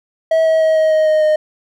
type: tone with pitch steps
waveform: triangle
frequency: 646 / 640.8 / 635.6 / 630.5 / 625.4 / 620.4 / 615.4 Hz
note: E5 / E5 / D#5 / D#5 / D#5 / D#5 / D#5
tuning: -35 / -49 / +37 / +23 / +9 / -5 / -19 cents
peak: -8 dBFS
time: 0.31-1.36 s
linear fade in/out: 5 ms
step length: 150 ms
effects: none